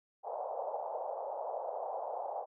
white band-pass noise, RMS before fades -39 dBFS, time 0.23-2.46 s, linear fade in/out 50 ms, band 520 to 850 Hz, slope 48 dB/octave, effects none

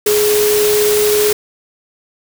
sine tone in noise, 420 Hz, G#4, 19 cents sharp, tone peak -11 dBFS, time 0.06-1.33 s, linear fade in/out 5 ms, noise white, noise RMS -18 dBFS, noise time 0.06-1.33 s, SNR +4 dB, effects none

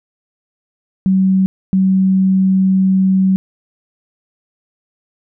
sine tone bursts at uneven times, 189.8 Hz, F#3, 44 cents sharp, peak -9 dBFS, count 2, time 1.06-1.46 / 1.73-3.36 s, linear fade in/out 0 ms, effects none

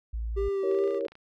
sine tone, 56.3 Hz, A1, 40 cents sharp, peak -29 dBFS, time 0.13-0.49 s, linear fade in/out 10 ms
triangle tone with vibrato, 392 Hz, G4, in tune, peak -24 dBFS, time 0.36-1 s, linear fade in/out 20 ms, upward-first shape sine, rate 2.4 Hz, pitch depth 26 cents each way
sine chord, E diminished seventh, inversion none, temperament equal, 329.6 / 392 / 466.2 / 554.4 Hz, E4 / G4 / Bb4 / Db5, 0 / 0 / 0 / 0 cents, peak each -37 / -34 / -32 / -32 dBFS, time 0.63-1.07 s, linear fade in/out 5 ms
clicks, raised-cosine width 0.3 ms, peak -34 dBFS, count 12, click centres 0.714 / 0.747 / 0.788 / 0.839 / 0.877 / 0.908 / 0.946 / 1.009 / 1.052 / 1.083 / 1.12 / 1.154 s
effects none

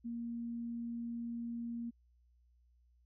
sine tone, 234.5 Hz, A#3, 11 cents sharp, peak -38 dBFS, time 0.04-1.91 s, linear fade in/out 20 ms, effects added 60 Hz sine -66 dBFS peak until 3.05 s

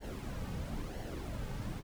brown noise with flanger, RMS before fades -40 dBFS, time 0-1.83 s, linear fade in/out 50 ms, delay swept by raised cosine 0.8 to 3 ms, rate 1 Hz, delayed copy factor -0.55, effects none

